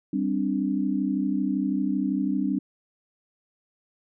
sine chord, G suspended fourth, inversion none, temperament just, 196 / 261.3 / 294 Hz, G3 / C4 / D4, 0 / -2 / +2 cents, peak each -27 / -27 / -27 dBFS, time 0.13-2.59 s, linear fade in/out 5 ms, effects none

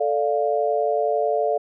sine chord, D minor, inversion second, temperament equal, 440 / 587.3 / 698.5 Hz, A4 / D5 / F5, 0 / 0 / 0 cents, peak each -23 dBFS, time 0-1.58 s, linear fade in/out 10 ms, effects none

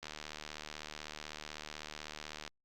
click train, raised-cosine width 0.2 ms, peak -25 dBFS, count 187, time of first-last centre 0.03-2.477 s, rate 76 Hz, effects Opus 48 kbps

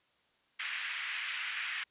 pink band-pass noise, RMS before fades -38 dBFS, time 0.59-1.84 s, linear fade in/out 10 ms, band 1700 to 2900 Hz, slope 24 dB/octave, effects white hiss -71 dBFS RMS until 1.9 s + resampled to 8000 Hz

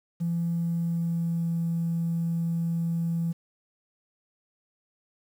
triangle tone with pitch glide, 169.4 to 167.36 Hz, E3 to E3, +48 to +27 cents, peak -21 dBFS, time 0.2-3.33 s, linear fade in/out 20 ms, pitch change -21 cents, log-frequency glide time 0.31-1.61 s, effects tanh soft clip ceiling -22 dBFS + 9-bit

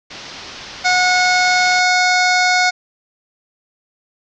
white low-pass noise, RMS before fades -34 dBFS, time 0.1-1.8 s, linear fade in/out 10 ms, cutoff 5700 Hz, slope 48 dB/octave
harmonic tone, 729 Hz, F#5, 26 cents flat, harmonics 1 / 2 / 3 / 5 / 6 / 7 / 8 / 9 / 10, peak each -16 / -17 / -17 / -27 / -23 / -23 / -29 / -30 / -35 dBFS, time 0.84-2.71 s, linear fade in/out 20 ms
effects none

